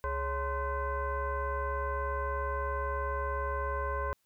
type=tone with frequency modulation; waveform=sine; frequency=554.4 Hz; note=C#5; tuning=in tune; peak=-30 dBFS; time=0.04-4.13 s; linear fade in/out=0 ms; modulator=486 Hz; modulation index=1.7; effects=white hiss -75 dBFS RMS until 4.25 s